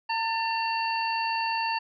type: harmonic tone with a mistuned harmonic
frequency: 909 Hz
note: A#5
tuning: 44 cents flat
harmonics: 1 / 2 / 3 / 5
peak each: -27 / -36 / -32 / -35 dBFS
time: 0.09-1.79 s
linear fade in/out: 10 ms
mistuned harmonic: 2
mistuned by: -43 cents
effects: none